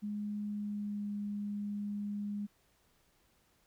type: tone with pitch glide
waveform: sine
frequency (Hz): 207.7 to 205.2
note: G#3 to G#3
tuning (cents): 0 to -21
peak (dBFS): -35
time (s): 0.02-2.47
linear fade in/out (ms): 20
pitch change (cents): -21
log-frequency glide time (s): 0.42-1.12
effects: pink hiss -71 dBFS RMS until 3.66 s